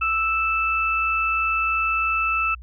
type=tone pair together; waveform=sine; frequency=1318.5 / 2637 Hz; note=E6 / E7; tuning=0 / 0 cents; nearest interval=octave; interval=1200 cents; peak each=-22 dBFS; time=0.01-2.55 s; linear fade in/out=10 ms; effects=added 60 Hz sine -37 dBFS peak until 2.62 s